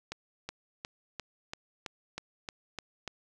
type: accelerating click train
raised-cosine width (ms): 0.2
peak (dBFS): -20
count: 10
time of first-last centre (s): 0.12-3.077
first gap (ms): 370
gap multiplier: 0.97
effects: none